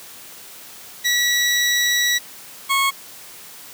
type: tone pair in turn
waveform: 20% pulse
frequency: 1939 / 1096.1 Hz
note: B6 / C#6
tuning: -32 / -20 cents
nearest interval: minor seventh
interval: 988 cents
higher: first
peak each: -11 dBFS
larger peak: neither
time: 1.04-2.19 / 2.69-2.91 s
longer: first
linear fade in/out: 20 ms
effects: white hiss -40 dBFS RMS until 3.73 s + high-pass 100 Hz 12 dB/octave